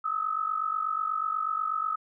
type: tone pair together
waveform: sine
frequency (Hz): 1251.8 / 1300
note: D#6 / E6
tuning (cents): +10 / -24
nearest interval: minor second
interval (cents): 66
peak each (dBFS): -30 / -29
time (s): 0.04-1.96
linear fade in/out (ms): 10
effects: none